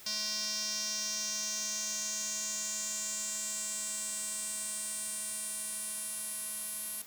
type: tone with band-pass filter sweep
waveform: square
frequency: 213.5 Hz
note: G#3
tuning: 48 cents sharp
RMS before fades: -37 dBFS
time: 0.06-7.02 s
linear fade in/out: 5 ms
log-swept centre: 5200 to 11000 Hz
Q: 5.2
effects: white hiss -52 dBFS RMS until 7.06 s